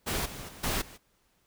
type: noise with level steps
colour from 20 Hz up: pink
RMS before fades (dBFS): -31 / -42 / -48 / -30 / -49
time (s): 0.06-0.98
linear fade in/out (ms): 20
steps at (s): 0.25 / 0.48 / 0.63 / 0.81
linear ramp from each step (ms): 10
effects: pink hiss -70 dBFS RMS until 1.46 s